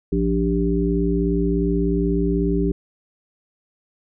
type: harmonic tone with a mistuned harmonic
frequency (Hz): 58.27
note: A#1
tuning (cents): 0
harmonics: 1 / 3 / 5 / 7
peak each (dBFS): -23 / -22 / -23 / -23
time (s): 0.12-2.72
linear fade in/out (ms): 5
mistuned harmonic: 7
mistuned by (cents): -60
effects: none

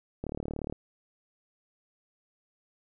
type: click train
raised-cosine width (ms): 2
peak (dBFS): -21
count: 19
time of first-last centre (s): 0.24-0.725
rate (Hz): 37.1
effects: none

